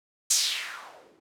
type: noise with low-pass filter sweep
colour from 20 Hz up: violet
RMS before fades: -30 dBFS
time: 0.3-1.2 s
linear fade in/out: 10 ms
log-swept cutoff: 7200 to 270 Hz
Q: 2.6
effects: none